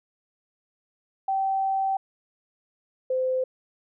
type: tone pair in turn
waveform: sine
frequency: 774 / 515.4 Hz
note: G5 / C5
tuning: -22 / -26 cents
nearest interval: perfect fifth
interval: 704 cents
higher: first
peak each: -22 dBFS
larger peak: neither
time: 1.28-1.97 / 3.1-3.44 s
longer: first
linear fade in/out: 5 ms
effects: none